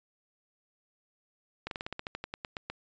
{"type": "slowing click train", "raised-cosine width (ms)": 0.3, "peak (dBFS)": -20, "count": 14, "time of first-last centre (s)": [1.67, 2.7], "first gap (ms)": 42, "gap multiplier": 1.1, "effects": ["resampled to 16000 Hz"]}